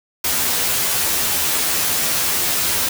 white noise with comb filter, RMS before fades -19 dBFS, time 0.24-2.89 s, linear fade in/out 5 ms, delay 12 ms, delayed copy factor +0.75, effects none

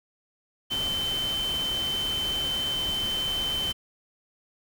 sine tone in noise, 3078 Hz, G7, 32 cents flat, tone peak -26 dBFS, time 0.7-3.73 s, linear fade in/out 20 ms, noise pink, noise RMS -36 dBFS, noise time 0.7-3.73 s, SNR +7 dB, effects none

